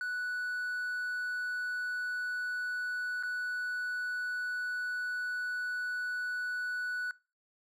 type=tone with dropouts; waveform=triangle; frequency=1480 Hz; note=F#6; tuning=in tune; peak=-31 dBFS; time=0.01-7.11 s; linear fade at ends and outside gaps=1 ms; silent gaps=3.227-3.234 s; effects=noise-tail reverb RT60 0.3 s tail -21 dB re dry